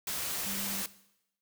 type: tone in noise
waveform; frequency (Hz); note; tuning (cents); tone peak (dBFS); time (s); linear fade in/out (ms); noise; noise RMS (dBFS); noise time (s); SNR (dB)
sine; 197.6; G3; +14; -41; 0.46-0.82; 2; white; -35; 0.07-0.86; -9
effects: noise-tail reverb RT60 0.8 s tail -17 dB re dry